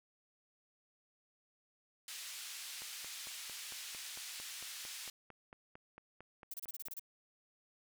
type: band-pass noise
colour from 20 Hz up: pink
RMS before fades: -47 dBFS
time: 2.08-5.1 s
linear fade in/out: 2 ms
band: 2700 to 12000 Hz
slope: 12 dB/octave
type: click train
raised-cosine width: 0.5 ms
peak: -37 dBFS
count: 19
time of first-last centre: 2.82-6.883 s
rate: 4.43 Hz
type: noise bursts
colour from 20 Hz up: violet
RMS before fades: -44 dBFS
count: 9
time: 6.51-6.995 s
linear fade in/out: 5 ms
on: 29 ms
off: 28 ms
effects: none